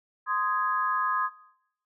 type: chord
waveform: sine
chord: Ab major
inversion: first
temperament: just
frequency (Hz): 1038.3 / 1245.9 / 1661.2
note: C6 / Eb6 / Ab6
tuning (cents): -14 / +2 / 0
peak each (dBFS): -28 / -28 / -31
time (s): 0.26-1.3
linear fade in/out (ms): 50
effects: noise-tail reverb RT60 0.8 s tail -20 dB re dry